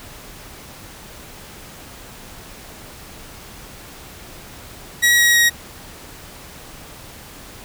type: tone with pitch steps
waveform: sawtooth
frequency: 1913 / 1902 / 1891 Hz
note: A#6 / A#6 / A#6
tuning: +44 / +34 / +24 cents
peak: -8 dBFS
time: 5.02-5.5 s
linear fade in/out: 20 ms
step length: 160 ms
effects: pink hiss -39 dBFS RMS until 7.64 s